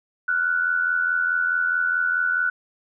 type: tone pair together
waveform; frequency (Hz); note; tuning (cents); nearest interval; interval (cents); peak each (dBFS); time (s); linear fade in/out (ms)
sine; 1399.3 / 1484; F6 / F#6; +3 / +5; minor second; 102; -26 / -20; 0.28-2.5; 5
effects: none